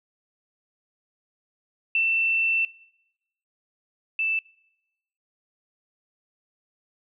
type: tone pair in turn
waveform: sine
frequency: 2678 / 2647 Hz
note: E7 / E7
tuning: +27 / +7 cents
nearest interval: unison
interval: 20 cents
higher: first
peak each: -19 / -22 dBFS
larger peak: first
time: 1.95-2.65 / 4.19-4.39 s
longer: first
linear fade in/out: 2 ms
effects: noise-tail reverb RT60 0.9 s tail -24 dB re dry